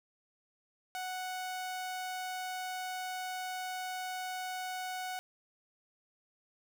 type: tone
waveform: sawtooth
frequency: 740 Hz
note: F#5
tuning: in tune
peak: -33 dBFS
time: 0.95-5.19 s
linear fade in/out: 0 ms
effects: none